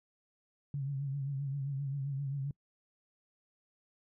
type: tone with vibrato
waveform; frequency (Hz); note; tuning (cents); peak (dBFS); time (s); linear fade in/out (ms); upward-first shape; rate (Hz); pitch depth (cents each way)
sine; 138.59; C#3; 0; -33; 0.74-2.51; 2; triangle; 7.6; 73
effects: noise-tail reverb RT60 0.1 s tail -26 dB re dry